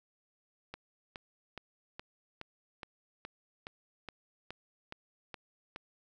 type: click train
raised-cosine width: 0.3 ms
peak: -26 dBFS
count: 13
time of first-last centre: 0.74-5.761 s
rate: 2.39 Hz
effects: none